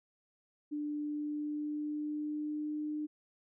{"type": "tone with pitch glide", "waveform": "sine", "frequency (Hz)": [296.4, 301.8], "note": ["D4", "D4"], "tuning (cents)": [16, 47], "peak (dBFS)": -34, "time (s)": [0.71, 3.07], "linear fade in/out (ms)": 20, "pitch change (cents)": 31, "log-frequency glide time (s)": [0.95, 2.87], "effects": []}